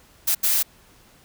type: noise bursts at uneven times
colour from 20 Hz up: blue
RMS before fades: -20 dBFS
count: 2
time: 0.27-0.35 / 0.43-0.63 s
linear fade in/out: 10 ms
effects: pink hiss -54 dBFS RMS until 1.24 s